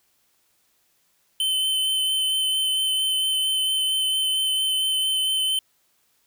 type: tone with vibrato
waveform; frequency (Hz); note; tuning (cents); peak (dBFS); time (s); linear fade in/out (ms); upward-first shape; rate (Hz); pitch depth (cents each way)
square; 3064; G7; -40; -21; 1.4-5.59; 2; sine; 4.4; 10
effects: white hiss -66 dBFS RMS until 6.26 s